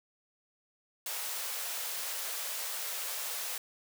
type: high-pass noise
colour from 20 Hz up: white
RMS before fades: -37 dBFS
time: 1.06-3.58 s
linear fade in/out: 2 ms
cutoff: 450 Hz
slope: 48 dB/octave
effects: none